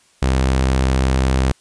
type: tone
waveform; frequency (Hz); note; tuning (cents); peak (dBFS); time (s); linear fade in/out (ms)
sawtooth; 65.41; C2; 0; -10; 0.22-1.52; 5
effects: white hiss -55 dBFS RMS until 1.6 s + resampled to 22050 Hz